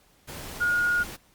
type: tone in noise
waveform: sine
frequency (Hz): 1434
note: F6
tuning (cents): +45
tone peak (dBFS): -21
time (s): 0.6-1.04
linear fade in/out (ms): 20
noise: pink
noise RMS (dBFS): -39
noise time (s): 0.27-1.17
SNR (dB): +15
effects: pink hiss -61 dBFS RMS until 1.34 s + Opus 48 kbps